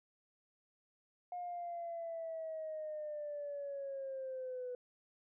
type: linear sweep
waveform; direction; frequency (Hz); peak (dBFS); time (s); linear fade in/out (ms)
sine; down; 716 to 493.9; -39; 1.32-4.75; 2
effects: tanh soft clip ceiling -35 dBFS